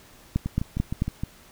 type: two click trains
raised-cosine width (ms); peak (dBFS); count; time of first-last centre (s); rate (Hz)
5; -15 / -10; 6 / 4; 0.46-1.235 / 0.36-1.021; 6.45 / 4.54
effects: pink hiss -52 dBFS RMS until 1.51 s